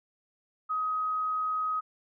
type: tone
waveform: sine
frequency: 1261 Hz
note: D#6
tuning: 23 cents sharp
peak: -27 dBFS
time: 0.69-1.81 s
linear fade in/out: 20 ms
effects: none